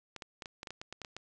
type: clicks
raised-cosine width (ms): 0.2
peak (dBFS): -25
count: 12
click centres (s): 0.163 / 0.222 / 0.422 / 0.458 / 0.631 / 0.672 / 0.706 / 0.815 / 0.926 / 1.017 / 1.048 / 1.166
effects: resampled to 22050 Hz